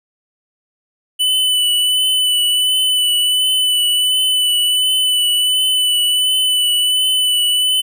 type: tone with vibrato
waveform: square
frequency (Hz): 2992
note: F#7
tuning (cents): +19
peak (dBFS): -13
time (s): 1.19-7.82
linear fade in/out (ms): 20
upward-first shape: triangle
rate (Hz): 1.4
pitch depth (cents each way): 24
effects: none